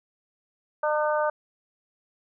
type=harmonic tone; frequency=302.3 Hz; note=D#4; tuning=50 cents flat; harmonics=2 / 3 / 4 / 5; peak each=-24 / -28 / -30 / -32 dBFS; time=0.83-1.3 s; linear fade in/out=5 ms; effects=none